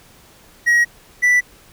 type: tone pair in turn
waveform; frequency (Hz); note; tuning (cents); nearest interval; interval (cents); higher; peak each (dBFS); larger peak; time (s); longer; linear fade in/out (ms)
triangle; 1900 / 1971.9; A#6 / B6; +33 / -3; minor second; 64; second; -9; neither; 0.66-0.85 / 1.22-1.41; neither; 20
effects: pink hiss -48 dBFS RMS until 1.72 s